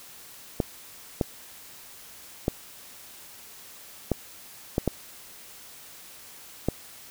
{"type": "clicks", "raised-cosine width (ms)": 2, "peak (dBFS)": -9, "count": 7, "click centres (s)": [0.602, 1.212, 2.481, 4.117, 4.781, 4.877, 6.686], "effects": ["white hiss -47 dBFS RMS until 7.1 s"]}